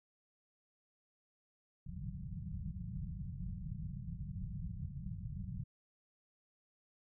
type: low-pass noise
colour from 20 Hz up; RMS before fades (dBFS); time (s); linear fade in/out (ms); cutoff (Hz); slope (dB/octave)
white; -43; 1.86-5.64; 10; 190; 96
effects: none